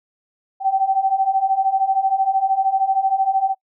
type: beating tone pair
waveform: sine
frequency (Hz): 764 / 777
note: G5 / G5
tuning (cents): -45 / -16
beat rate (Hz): 13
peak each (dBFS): -20 / -17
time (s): 0.6-3.55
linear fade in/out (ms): 50
effects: noise-tail reverb RT60 0.1 s tail -25 dB re dry